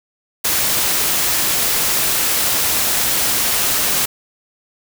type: noise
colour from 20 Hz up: white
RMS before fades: -17 dBFS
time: 0.44-4.06 s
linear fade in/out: 10 ms
effects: none